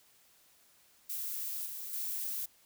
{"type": "noise with level steps", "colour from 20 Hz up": "violet", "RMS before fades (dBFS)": [-38, -42, -37], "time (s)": [1.09, 2.46], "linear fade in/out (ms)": 10, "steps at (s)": [1.66, 1.93], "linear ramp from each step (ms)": 2, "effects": ["white hiss -65 dBFS RMS until 2.65 s"]}